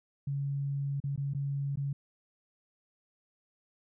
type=tone with dropouts; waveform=sine; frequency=140 Hz; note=C#3; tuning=18 cents sharp; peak=-30 dBFS; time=0.27-1.93 s; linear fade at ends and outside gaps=5 ms; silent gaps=1.002-1.039 / 1.161-1.176 / 1.336-1.347 / 1.758-1.772 s; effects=none